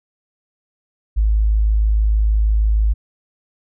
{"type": "tone", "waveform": "sine", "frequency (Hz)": 53.2, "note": "G#1", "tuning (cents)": 42, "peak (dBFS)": -12, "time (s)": [1.16, 2.94], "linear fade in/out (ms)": 20, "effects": []}